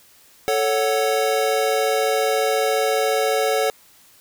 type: chord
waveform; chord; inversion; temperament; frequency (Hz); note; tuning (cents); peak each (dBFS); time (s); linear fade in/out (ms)
square; F# minor; first; equal; 440 / 554.4 / 740; A4 / C#5 / F#5; 0 / 0 / 0; -22 / -23 / -24; 0.48-3.7; 0
effects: white hiss -52 dBFS RMS until 4.2 s